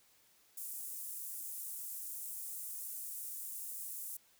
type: high-pass noise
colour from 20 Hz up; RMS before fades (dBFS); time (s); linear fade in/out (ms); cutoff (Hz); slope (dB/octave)
pink; -44; 0.57-4.17; 5; 8800; 24
effects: white hiss -68 dBFS RMS until 4.39 s